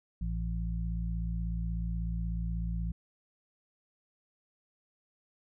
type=harmonic tone; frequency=56.4 Hz; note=A1; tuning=44 cents sharp; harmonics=1 / 2 / 3; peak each=-32 / -40 / -37 dBFS; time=0.21-2.92 s; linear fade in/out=5 ms; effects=none